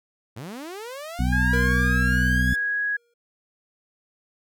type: linear sweep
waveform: sawtooth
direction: up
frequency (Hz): 97.8 to 1733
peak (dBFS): -30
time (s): 0.36-2.56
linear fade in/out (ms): 10
type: harmonic tone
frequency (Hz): 62.2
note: B1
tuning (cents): +13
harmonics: 1 / 2 / 3 / 4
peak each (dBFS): -22 / -26 / -27 / -28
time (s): 1.19-2.54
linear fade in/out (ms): 5
type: tone with pitch glide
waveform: sine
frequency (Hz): 1629 to 1663.2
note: G#6 to G#6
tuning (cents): -34 to +2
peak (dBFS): -22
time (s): 1.32-2.97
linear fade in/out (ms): 10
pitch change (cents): +36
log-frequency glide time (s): 2.05-2.81
type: tone with exponential decay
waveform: square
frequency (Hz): 473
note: A#4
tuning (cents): +25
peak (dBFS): -27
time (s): 1.53-3.14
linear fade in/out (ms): 5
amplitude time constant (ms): 350
effects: none